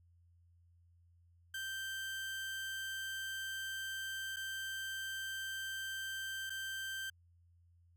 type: tone with dropouts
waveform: 30% pulse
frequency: 1564 Hz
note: G6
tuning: 4 cents flat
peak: -37 dBFS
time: 1.54-7.1 s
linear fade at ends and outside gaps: 5 ms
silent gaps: 4.362-4.367 / 6.497-6.502 s
effects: added 86 Hz sine -64 dBFS peak until 7.96 s